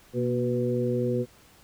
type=harmonic tone with a mistuned harmonic; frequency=123.47 Hz; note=B2; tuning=in tune; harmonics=1 / 2 / 3 / 4; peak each=-29 / -29 / -29 / -29 dBFS; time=0.13-1.26 s; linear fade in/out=50 ms; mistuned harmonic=2; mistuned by=-56 cents; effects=pink hiss -56 dBFS RMS until 1.63 s